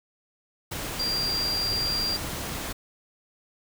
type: tone in noise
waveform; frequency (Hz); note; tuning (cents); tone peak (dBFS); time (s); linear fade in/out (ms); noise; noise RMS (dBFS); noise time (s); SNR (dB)
sine; 4750; D8; +19; -25; 0.99-2.17; 10; pink; -33; 0.71-2.73; +5
effects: none